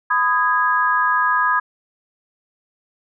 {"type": "tone cluster", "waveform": "sine", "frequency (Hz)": [1003, 1244, 1649], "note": ["B5", "D#6", "G#6"], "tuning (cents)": [26, -1, -13], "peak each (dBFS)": -19, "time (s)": [0.1, 1.6], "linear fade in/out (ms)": 10, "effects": []}